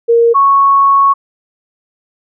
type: tone pair in turn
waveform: sine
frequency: 466.2 / 1106.3 Hz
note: A#4 / C#6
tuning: 0 / -4 cents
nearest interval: octave + minor third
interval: 1496 cents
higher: second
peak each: -5 dBFS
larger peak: neither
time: 0.08-0.34 / 0.34-1.14 s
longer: second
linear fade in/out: 20 ms
effects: none